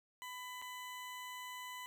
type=tone with dropouts; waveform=20% pulse; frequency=1000 Hz; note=B5; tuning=21 cents sharp; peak=-40 dBFS; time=0.22-1.86 s; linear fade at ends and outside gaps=0 ms; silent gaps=0.617-0.623 s; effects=12-bit